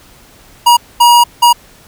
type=tone bursts at uneven times; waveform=square; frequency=955 Hz; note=A#5; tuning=42 cents sharp; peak=-4 dBFS; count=3; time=0.66-0.77 / 1-1.24 / 1.42-1.53 s; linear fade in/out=10 ms; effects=pink hiss -42 dBFS RMS until 1.87 s